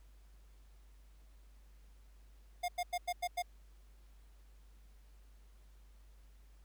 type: tone bursts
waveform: square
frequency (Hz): 710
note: F5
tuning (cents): +28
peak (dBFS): -34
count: 6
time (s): 2.63-3.424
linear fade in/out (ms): 10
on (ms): 54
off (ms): 94
effects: added 50 Hz sine -57 dBFS peak until 6.64 s + pink hiss -72 dBFS RMS until 6.64 s